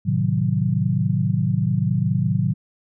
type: chord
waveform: sine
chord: A diminished seventh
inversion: none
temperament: equal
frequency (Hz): 110 / 130.81 / 155.56 / 185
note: A2 / C3 / Eb3 / Gb3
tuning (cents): 0 / 0 / 0 / 0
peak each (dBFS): -23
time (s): 0.05-2.54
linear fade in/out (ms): 20
effects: none